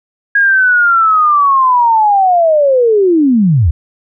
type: linear sweep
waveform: sine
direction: down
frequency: 1647 to 66.9 Hz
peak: -6 dBFS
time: 0.35-3.71 s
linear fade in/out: 5 ms
effects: none